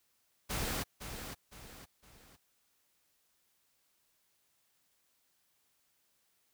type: noise with echo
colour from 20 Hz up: pink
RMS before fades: -36 dBFS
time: 0.49-0.84 s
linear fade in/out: 20 ms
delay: 510 ms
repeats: 3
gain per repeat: -8 dB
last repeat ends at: 2.37 s
effects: white hiss -75 dBFS RMS until 6.53 s